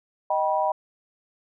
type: chord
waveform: sine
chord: Eb augmented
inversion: none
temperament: just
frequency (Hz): 622.3 / 777.8 / 972.3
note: Eb5 / G5 / B5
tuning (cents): 0 / -14 / -27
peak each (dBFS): -25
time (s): 0.3-0.72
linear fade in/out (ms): 5
effects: none